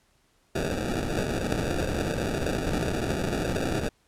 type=noise with sample-and-hold; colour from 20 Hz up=blue; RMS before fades=-28 dBFS; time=0.55-3.89 s; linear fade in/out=5 ms; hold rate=1050 Hz; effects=pink hiss -66 dBFS RMS until 4.07 s + low-pass 11000 Hz 12 dB/octave